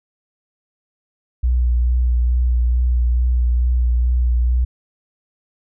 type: tone with vibrato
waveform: sine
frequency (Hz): 60.8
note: B1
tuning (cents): -26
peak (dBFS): -13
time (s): 1.43-4.65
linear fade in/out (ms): 10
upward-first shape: sine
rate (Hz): 2.3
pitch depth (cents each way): 23
effects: none